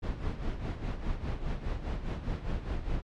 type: noise with tremolo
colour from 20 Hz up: brown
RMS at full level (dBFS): -31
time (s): 0.02-3.02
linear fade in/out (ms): 20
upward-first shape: sine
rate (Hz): 4.9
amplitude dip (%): 65
effects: low-pass 4000 Hz 12 dB/octave + MP3 96 kbps